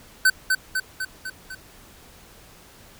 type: tone with echo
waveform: square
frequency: 1524 Hz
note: G6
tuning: 49 cents flat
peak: -14 dBFS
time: 0.25-0.3 s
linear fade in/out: 5 ms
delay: 250 ms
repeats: 5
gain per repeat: -4 dB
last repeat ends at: 1.55 s
effects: pink hiss -49 dBFS RMS until 2.99 s